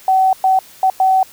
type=tone bursts at uneven times; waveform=sine; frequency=759 Hz; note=F#5; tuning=44 cents sharp; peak=-9 dBFS; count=4; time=0.08-0.33 / 0.44-0.59 / 0.83-0.9 / 1-1.23 s; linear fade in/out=2 ms; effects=white hiss -42 dBFS RMS until 1.32 s